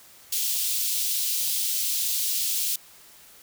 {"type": "high-pass noise", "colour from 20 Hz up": "white", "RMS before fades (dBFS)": -26, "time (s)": [0.32, 2.76], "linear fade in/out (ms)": 5, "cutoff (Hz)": 3100, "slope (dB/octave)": 24, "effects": ["white hiss -51 dBFS RMS until 3.42 s"]}